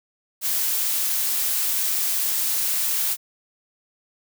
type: noise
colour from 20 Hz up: blue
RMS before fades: -23 dBFS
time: 0.41-3.17 s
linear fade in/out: 50 ms
effects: none